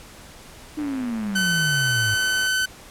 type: exponential sweep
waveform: sine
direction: down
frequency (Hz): 307.3 to 103.9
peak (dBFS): -24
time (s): 0.77-2.15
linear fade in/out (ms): 10
type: click train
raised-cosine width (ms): 0.5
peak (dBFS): -24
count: 184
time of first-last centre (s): 0.79-2.469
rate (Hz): 109
type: tone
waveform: sawtooth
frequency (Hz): 1518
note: F#6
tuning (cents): +44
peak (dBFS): -16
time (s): 1.35-2.66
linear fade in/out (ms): 10
effects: pink hiss -44 dBFS RMS until 2.9 s + low-pass 12000 Hz 12 dB/octave